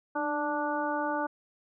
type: harmonic tone with a mistuned harmonic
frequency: 293.7 Hz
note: D4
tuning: in tune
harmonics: 1 / 2 / 3 / 4 / 5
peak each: -34 / -34 / -32 / -37 / -36 dBFS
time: 0.15-1.27 s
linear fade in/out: 10 ms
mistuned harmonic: 1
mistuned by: +40 cents
effects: none